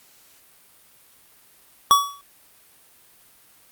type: tone with exponential decay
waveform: square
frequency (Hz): 1134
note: C#6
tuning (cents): +39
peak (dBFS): -9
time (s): 1.91-2.21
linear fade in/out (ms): 0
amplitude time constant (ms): 65
effects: white hiss -54 dBFS RMS until 3.71 s + Opus 48 kbps